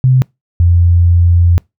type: tone pair in turn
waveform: sine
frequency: 129.2 / 86.45 Hz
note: C3 / F2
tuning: -21 / -17 cents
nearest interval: perfect fifth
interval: 696 cents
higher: first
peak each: -5 dBFS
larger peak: neither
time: 0.04-0.22 / 0.6-1.58 s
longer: second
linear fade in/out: 0 ms
effects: noise-tail reverb RT60 0.2 s tail -26 dB re dry